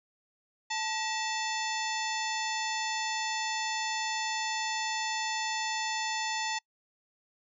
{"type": "harmonic tone with a mistuned harmonic", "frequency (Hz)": 880, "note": "A5", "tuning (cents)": 0, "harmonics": [1, 2, 3, 4, 5, 6, 7, 8], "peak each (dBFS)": [-34, -37, -39, -40, -41, -42, -42, -43], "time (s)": [0.7, 6.59], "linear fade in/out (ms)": 10, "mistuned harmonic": 2, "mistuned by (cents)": 140, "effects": ["noise-tail reverb RT60 0.1 s tail -26 dB re dry"]}